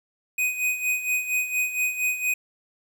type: tone with tremolo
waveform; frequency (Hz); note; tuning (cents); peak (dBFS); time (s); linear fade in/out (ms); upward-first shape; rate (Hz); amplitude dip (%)
square; 2497; D#7; +6; -21; 0.38-2.34; 5; sine; 4.3; 70
effects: 9-bit